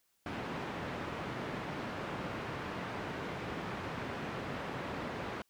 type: band-pass noise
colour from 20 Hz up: pink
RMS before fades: -40 dBFS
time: 0.26-5.42 s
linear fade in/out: 2 ms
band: 120 to 2100 Hz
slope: 12 dB/octave
effects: white hiss -75 dBFS RMS until 5.49 s